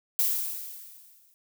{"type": "noise with exponential decay", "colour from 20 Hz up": "violet", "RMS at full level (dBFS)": -23, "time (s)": [0.19, 1.34], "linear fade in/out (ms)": 0, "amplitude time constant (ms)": 250, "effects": []}